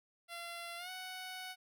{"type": "tone with pitch glide", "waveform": "10% pulse", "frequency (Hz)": [685, 742.7], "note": ["F5", "F#5"], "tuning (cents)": [-34, 6], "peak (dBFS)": -35, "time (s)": [0.28, 1.56], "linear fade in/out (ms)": 50, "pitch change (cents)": 140, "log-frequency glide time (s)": [0.77, 0.9], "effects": []}